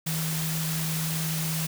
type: tone in noise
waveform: sine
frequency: 160 Hz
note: D#3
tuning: 49 cents sharp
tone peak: -28 dBFS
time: 0.06-1.67 s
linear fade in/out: 10 ms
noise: white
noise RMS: -32 dBFS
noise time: 0.06-1.67 s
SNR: +1 dB
effects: none